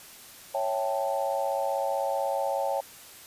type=chord; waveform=sine; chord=A dominant seventh; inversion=first; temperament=equal; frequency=554.4 / 659.3 / 784 / 880 Hz; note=C#5 / E5 / G5 / A5; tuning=0 / 0 / 0 / 0 cents; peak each=-29 / -33 / -31 / -33 dBFS; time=0.54-2.81 s; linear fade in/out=10 ms; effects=white hiss -48 dBFS RMS until 3.26 s + resampled to 32000 Hz